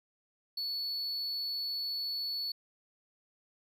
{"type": "tone", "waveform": "triangle", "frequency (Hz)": 4427, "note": "C#8", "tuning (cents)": -3, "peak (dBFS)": -32, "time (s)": [0.57, 2.52], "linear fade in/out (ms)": 5, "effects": []}